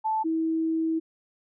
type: tone pair in turn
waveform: sine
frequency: 876 / 323.2 Hz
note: A5 / E4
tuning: -8 / -34 cents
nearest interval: octave + perfect fourth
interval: 1726 cents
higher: first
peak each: -23 dBFS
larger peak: neither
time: 0.04-0.24 / 0.24-1 s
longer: second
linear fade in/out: 20 ms
effects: none